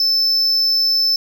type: tone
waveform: triangle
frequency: 5274 Hz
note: E8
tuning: in tune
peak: -12 dBFS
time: 0-1.16 s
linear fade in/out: 2 ms
effects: none